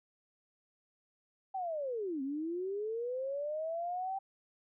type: linear two-way sweep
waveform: sine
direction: down then up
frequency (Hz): 784 to 261.9 to 784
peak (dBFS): -34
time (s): 1.54-4.19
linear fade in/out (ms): 10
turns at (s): 2.22
effects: none